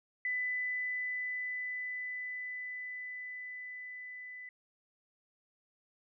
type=tone with level ramp; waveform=sine; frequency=1998 Hz; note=B6; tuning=20 cents sharp; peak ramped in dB=-31 to -44 dBFS; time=0.25-4.49 s; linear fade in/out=2 ms; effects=none